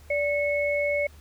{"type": "tone pair together", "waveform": "sine", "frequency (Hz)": [581.6, 2196], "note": ["D5", "C#7"], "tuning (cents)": [-17, -17], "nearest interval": "octave + major seventh", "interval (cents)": 2300, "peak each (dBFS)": [-24, -27], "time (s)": [0.1, 1.07], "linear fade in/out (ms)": 5, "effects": ["added 75 Hz sine -48 dBFS peak until 1.2 s", "pink hiss -56 dBFS RMS until 1.2 s"]}